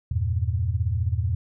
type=chord; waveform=sine; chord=E diminished; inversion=none; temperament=equal; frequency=82.41 / 98 / 116.54 Hz; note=E2 / G2 / Bb2; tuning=0 / 0 / 0 cents; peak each=-25 / -26 / -27 dBFS; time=0.11-1.35 s; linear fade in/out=5 ms; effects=none

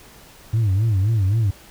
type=tone with vibrato; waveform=sine; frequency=103.83 Hz; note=G#2; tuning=in tune; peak=-13 dBFS; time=0.53-1.51 s; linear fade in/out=10 ms; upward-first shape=sine; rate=3.8 Hz; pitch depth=180 cents each way; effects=tanh soft clip ceiling -14 dBFS + pink hiss -46 dBFS RMS until 1.7 s

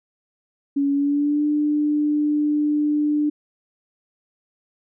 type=tone with pitch glide; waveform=sine; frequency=281 to 297.5 Hz; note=C#4 to D4; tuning=+24 to +22 cents; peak=-17 dBFS; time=0.76-3.3 s; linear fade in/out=10 ms; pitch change=+98 cents; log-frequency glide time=0.93-1.45 s; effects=none

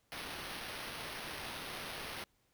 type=noise with sample-and-hold; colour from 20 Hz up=blue; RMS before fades=-44 dBFS; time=0.12-2.24 s; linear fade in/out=0 ms; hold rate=7350 Hz; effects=pink hiss -75 dBFS RMS until 2.53 s

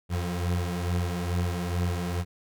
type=beating tone pair; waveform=30% pulse; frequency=87.31 / 89.61 Hz; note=F2 / F2; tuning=0 / +45 cents; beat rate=2.3 Hz; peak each=-25 / -29 dBFS; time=0.09-2.25 s; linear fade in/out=50 ms; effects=none

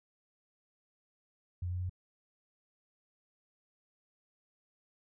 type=tone with pitch steps; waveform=sine; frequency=88.8 / 89.88 / 90.98 Hz; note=F2 / F#2 / F#2; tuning=+29 / -50 / -29 cents; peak=-33 dBFS; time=1.62-1.896 s; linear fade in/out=5 ms; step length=92 ms; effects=none

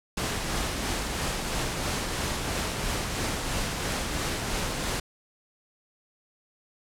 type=noise with tremolo; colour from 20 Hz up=pink; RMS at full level=-28 dBFS; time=0.17-5 s; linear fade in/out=5 ms; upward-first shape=triangle; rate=3 Hz; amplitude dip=35%; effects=low-pass 10000 Hz 12 dB/octave

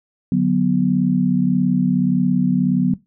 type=chord; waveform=sine; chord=B minor; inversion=first; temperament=just; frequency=148.16 / 185.21 / 246.9 Hz; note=D3 / F#3 / B3; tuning=+16 / +2 / 0 cents; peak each=-22 / -16 / -18 dBFS; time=0.32-2.94 s; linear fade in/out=2 ms; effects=noise-tail reverb RT60 0.2 s tail -19 dB re dry

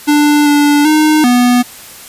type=tone with pitch steps; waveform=square; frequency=295 / 291.4 / 307.4 / 245.5 Hz; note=D4 / D4 / D#4 / B3; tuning=+8 / -13 / -21 / -10 cents; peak=-7 dBFS; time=0.07-1.63 s; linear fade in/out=20 ms; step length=390 ms; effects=white hiss -33 dBFS RMS until 2.08 s + resampled to 32000 Hz

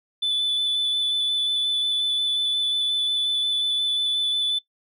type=tone with vibrato; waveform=sine; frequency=3490 Hz; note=A7; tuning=15 cents flat; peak=-18 dBFS; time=0.22-4.59 s; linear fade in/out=10 ms; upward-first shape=square; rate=5.6 Hz; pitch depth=10 cents each way; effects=noise-tail reverb RT60 0.1 s tail -18 dB re dry + tanh soft clip ceiling -19 dBFS

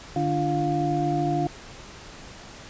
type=tone cluster; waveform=sine; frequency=149.2 / 291.9 / 344.8 / 707 Hz; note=D3 / D4 / F4 / F5; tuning=+28 / -10 / -22 / +21 cents; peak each=-27 / -28 / -28 / -26 dBFS; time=0.16-1.47 s; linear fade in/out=2 ms; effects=pink hiss -43 dBFS RMS until 2.69 s + resampled to 16000 Hz

